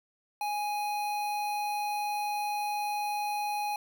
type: tone with notch filter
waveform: square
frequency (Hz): 830.6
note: G#5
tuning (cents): 0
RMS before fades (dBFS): -32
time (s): 0.41-3.76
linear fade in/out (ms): 2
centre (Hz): 7300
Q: 1.7
effects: 10-bit